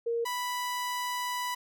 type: tone pair in turn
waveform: sine / sawtooth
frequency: 466.2 / 987.8 Hz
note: A#4 / B5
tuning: 0 / 0 cents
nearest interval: octave + minor second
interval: 1300 cents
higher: second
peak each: -27 dBFS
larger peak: neither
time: 0.06-0.25 / 0.25-1.55 s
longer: second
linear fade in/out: 10 ms
effects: none